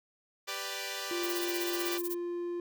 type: chord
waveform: 5% pulse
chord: G major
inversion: none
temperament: equal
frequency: 392 / 493.9 / 587.3 Hz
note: G4 / B4 / D5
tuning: 0 / 0 / 0 cents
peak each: -29 / -29 / -28 dBFS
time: 0.47-1.99 s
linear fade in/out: 20 ms
type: tone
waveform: triangle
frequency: 348.3 Hz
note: F4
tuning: 5 cents flat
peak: -31 dBFS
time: 1.11-2.6 s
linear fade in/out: 2 ms
type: noise with tremolo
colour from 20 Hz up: violet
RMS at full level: -36 dBFS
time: 1.23-2.15 s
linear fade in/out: 5 ms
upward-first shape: sine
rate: 16 Hz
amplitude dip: 95%
effects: none